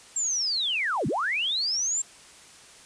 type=linear two-way sweep; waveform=sine; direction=down then up; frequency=7520 to 107.6 to 7520 Hz; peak=-24 dBFS; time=0.16-2.02 s; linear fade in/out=5 ms; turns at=1.07 s; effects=white hiss -50 dBFS RMS until 2.85 s + resampled to 22050 Hz